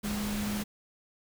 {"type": "tone in noise", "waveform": "sine", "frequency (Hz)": 207.7, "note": "G#3", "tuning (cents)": 0, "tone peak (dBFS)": -31, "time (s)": [0.03, 0.64], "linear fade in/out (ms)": 20, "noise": "pink", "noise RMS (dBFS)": -37, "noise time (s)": [0.03, 0.64], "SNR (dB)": 3, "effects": []}